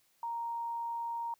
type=tone; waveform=sine; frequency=932.3 Hz; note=A#5; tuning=in tune; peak=-34 dBFS; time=0.23-1.34 s; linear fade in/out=2 ms; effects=white hiss -71 dBFS RMS until 1.39 s